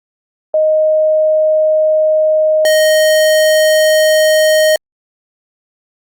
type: tone pair in turn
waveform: sine / square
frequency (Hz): 622.3 / 622.3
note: D#5 / D#5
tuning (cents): 0 / 0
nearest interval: unison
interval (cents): 0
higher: neither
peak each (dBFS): -8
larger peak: neither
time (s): 0.54-2.65 / 2.65-4.76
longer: neither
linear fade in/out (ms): 2
effects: Opus 32 kbps